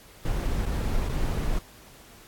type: noise with dropouts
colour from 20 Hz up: brown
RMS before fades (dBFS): -26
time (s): 0.25-1.59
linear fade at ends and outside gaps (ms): 5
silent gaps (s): 0.656-0.662 / 1.089-1.093
effects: pink hiss -51 dBFS RMS until 2.27 s + AAC 64 kbps